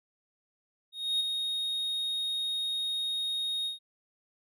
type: tone with ADSR envelope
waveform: triangle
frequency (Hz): 3729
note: A#7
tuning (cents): 0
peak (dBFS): -23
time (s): 0.92-3.79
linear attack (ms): 280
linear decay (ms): 15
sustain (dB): -5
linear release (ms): 130
effects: none